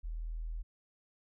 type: tone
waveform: sine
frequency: 40.53 Hz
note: E1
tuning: 29 cents flat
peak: -36 dBFS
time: 0.03-0.63 s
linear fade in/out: 20 ms
effects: none